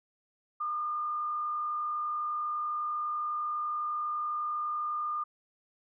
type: tone with frequency modulation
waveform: sine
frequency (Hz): 1210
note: D#6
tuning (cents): -49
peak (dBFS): -30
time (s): 0.6-5.24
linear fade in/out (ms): 10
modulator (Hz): 48.1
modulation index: 0.36
effects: none